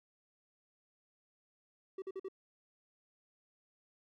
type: tone bursts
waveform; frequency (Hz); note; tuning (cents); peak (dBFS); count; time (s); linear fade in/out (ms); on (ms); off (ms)
triangle; 382.9; G4; -41; -37; 4; 1.98-2.285; 5; 41; 47
effects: none